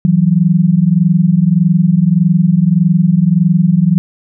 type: tone pair together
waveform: sine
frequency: 162.9 / 184.57 Hz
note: E3 / F#3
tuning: -20 / -4 cents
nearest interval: major second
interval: 216 cents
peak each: -10 dBFS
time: 0.05-3.98 s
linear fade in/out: 0 ms
effects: none